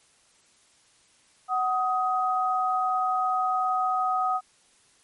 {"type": "tone pair together", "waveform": "sine", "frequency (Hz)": [746.2, 1255], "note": ["F#5", "D#6"], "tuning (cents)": [14, 15], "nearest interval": "major sixth", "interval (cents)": 901, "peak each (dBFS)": -25, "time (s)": [1.48, 4.41], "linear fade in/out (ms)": 50, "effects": ["white hiss -61 dBFS RMS until 5.03 s", "MP3 48 kbps"]}